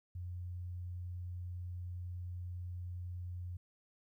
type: tone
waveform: sine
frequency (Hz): 89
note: F2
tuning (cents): +33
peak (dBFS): -40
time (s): 0.15-3.57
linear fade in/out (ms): 5
effects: 13-bit